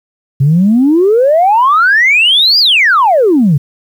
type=exponential two-way sweep; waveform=sine; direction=up then down; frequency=130.81 to 4980 to 130.81 Hz; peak=-4 dBFS; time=0.4-3.58 s; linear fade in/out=10 ms; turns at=2.59 s; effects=tanh soft clip ceiling -1 dBFS + 7-bit